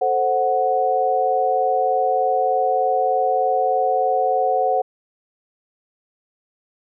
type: chord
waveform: sine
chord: F# diminished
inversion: first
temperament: equal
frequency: 440 / 523.3 / 740 Hz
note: A4 / C5 / F#5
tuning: 0 / 0 / 0 cents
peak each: -24 / -21 / -18 dBFS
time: 0.01-4.82 s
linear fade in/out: 10 ms
effects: none